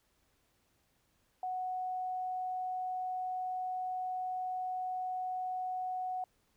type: tone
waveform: sine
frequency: 739 Hz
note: F#5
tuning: 2 cents flat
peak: -34 dBFS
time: 1.43-6.24 s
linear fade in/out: 2 ms
effects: pink hiss -74 dBFS RMS until 6.56 s